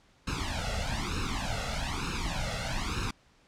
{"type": "noise with flanger", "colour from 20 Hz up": "pink", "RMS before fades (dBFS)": -32, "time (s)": [0.27, 3.11], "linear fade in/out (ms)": 5, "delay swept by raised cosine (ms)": [0.75, 1.49], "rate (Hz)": 1.1, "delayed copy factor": 1, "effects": ["pink hiss -63 dBFS RMS until 3.47 s", "low-pass 6000 Hz 12 dB/octave"]}